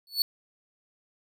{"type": "tone with exponential growth", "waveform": "45% pulse", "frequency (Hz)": 4435, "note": "C#8", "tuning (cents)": 0, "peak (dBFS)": -17, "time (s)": [0.07, 0.22], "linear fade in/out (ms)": 1, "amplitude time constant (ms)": 31, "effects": []}